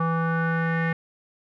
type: tone with low-pass filter sweep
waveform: square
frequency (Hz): 164.81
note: E3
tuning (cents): 0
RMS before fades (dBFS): -24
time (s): 0-0.93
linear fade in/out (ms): 5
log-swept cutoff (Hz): 1200 to 1900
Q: 5.4
effects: none